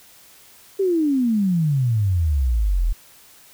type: exponential sweep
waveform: sine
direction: down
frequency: 400.8 to 38 Hz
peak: -16 dBFS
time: 0.79-2.93 s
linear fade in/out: 10 ms
effects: white hiss -49 dBFS RMS until 3.53 s